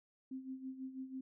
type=tone with tremolo; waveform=sine; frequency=262.3 Hz; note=C4; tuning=4 cents sharp; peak=-40 dBFS; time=0.31-1.21 s; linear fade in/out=5 ms; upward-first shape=sine; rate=6.1 Hz; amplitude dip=70%; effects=none